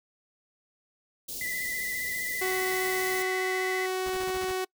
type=band-stop noise; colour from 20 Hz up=white; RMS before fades=-37 dBFS; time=1.28-3.23 s; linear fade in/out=10 ms; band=570 to 3700 Hz; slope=24 dB/octave
type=tone with vibrato; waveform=sine; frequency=2000 Hz; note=B6; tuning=21 cents sharp; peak=-31 dBFS; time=1.41-3.86 s; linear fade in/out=2 ms; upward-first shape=triangle; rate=15 Hz; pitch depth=42 cents each way
type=tone; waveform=sawtooth; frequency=373.2 Hz; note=F#4; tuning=15 cents sharp; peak=-24 dBFS; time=2.41-4.65 s; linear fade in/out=10 ms
type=noise bursts; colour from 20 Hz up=pink; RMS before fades=-41 dBFS; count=7; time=4.06-4.519 s; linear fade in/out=2 ms; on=39 ms; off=31 ms
effects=noise-tail reverb RT60 0.1 s tail -25 dB re dry